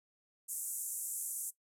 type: band-pass noise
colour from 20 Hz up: pink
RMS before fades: -40 dBFS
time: 0.48-1.51 s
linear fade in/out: 20 ms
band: 7300 to 13000 Hz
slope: 48 dB/octave
effects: noise-tail reverb RT60 0.1 s tail -17 dB re dry